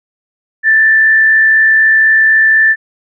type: tone with frequency modulation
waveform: sine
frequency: 1766 Hz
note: A6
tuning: 6 cents sharp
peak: -5 dBFS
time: 0.63-2.76 s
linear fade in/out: 50 ms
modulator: 64 Hz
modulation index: 0.32
effects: none